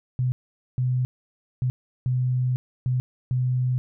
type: tone bursts at uneven times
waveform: sine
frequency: 126.5 Hz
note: B2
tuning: 42 cents sharp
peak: -20 dBFS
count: 6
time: 0.19-0.32 / 0.78-1.05 / 1.62-1.7 / 2.06-2.56 / 2.86-3 / 3.31-3.78 s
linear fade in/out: 0 ms
effects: none